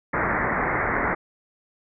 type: low-pass noise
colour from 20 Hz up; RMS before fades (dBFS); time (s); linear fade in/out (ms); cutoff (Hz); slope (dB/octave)
white; -24; 0.13-1.15; 10; 2100; 96
effects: none